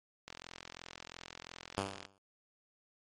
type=click train; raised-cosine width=0.2 ms; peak=-27 dBFS; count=77; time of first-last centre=0.28-2.052 s; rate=42.9 Hz
type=tone with exponential decay; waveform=5% pulse; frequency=98 Hz; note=G2; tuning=in tune; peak=-20 dBFS; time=1.78-2.18 s; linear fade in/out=0 ms; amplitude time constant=85 ms
effects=MP3 48 kbps